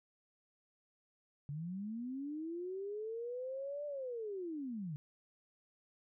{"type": "linear two-way sweep", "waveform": "sine", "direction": "up then down", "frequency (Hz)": [138.9, 592, 138.9], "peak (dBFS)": -39, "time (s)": [1.49, 4.96], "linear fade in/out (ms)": 0, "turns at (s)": 3.86, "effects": []}